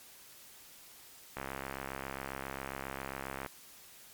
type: click train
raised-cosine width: 0.5 ms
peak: -23 dBFS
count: 142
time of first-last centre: 1.37-3.462 s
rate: 67.4 Hz
effects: white hiss -55 dBFS RMS until 4.13 s + MP3 96 kbps